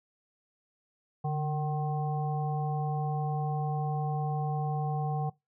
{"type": "harmonic tone with a mistuned harmonic", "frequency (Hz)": 152.9, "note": "D#3", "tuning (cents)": -30, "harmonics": [1, 3, 5, 7], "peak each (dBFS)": [-29, -40, -34, -45], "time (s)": [1.24, 5.3], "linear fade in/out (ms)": 10, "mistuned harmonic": 1, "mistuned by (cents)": -72, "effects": ["noise-tail reverb RT60 0.2 s tail -22 dB re dry"]}